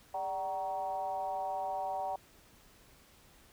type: tone with frequency modulation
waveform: sine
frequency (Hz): 762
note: G5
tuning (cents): -49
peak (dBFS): -33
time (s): 0.14-2.16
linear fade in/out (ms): 5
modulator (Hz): 176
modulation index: 0.91
effects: pink hiss -61 dBFS RMS until 3.52 s